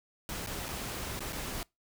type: noise with dropouts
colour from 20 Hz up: pink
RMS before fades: -38 dBFS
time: 0.29-1.63 s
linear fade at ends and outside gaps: 1 ms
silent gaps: 0.463-0.471 / 0.684-0.688 / 1.193-1.205 / 1.325-1.329 s
effects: noise-tail reverb RT60 0.2 s tail -24 dB re dry